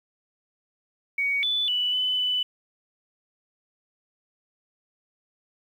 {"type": "tone with pitch steps", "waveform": "sine", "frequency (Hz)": [2245, 3481, 2965, 3009, 2991], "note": ["C#7", "A7", "F#7", "F#7", "F#7"], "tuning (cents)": [21, -19, 3, 28, 18], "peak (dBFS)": -22, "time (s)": [1.18, 2.43], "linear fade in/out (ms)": 5, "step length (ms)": 250, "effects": ["9-bit"]}